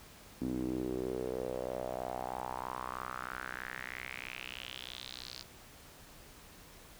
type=tone with band-pass filter sweep; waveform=sawtooth; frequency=63.1 Hz; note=B1; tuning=38 cents sharp; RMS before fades=-40 dBFS; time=0.41-5.43 s; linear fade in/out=10 ms; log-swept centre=270 to 4700 Hz; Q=4.6; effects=pink hiss -55 dBFS RMS until 6.99 s